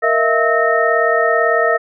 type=tone cluster; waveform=sine; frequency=465.2 / 637 / 675 / 1295 / 1843 Hz; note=A#4 / D#5 / E5 / E6 / A#6; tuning=-4 / +41 / +41 / -31 / -20 cents; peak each=-18 dBFS; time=0.02-1.78 s; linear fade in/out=20 ms; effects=none